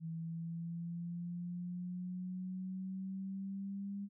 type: exponential sweep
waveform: sine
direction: up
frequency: 162.6 to 201.1 Hz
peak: -39 dBFS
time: 0-4.09 s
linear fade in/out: 50 ms
effects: none